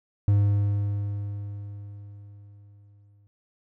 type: tone with exponential decay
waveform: triangle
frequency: 101.7 Hz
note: G#2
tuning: 36 cents flat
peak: -14 dBFS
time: 0.28-3.27 s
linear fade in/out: 0 ms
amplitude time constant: 650 ms
effects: none